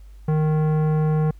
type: tone with tanh clipping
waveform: sine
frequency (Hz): 154.6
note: D#3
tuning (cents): -11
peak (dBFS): -19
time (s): 0.28-1.31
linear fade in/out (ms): 5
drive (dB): 15
effects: added 50 Hz sine -40 dBFS peak until 1.39 s + pink hiss -62 dBFS RMS until 1.39 s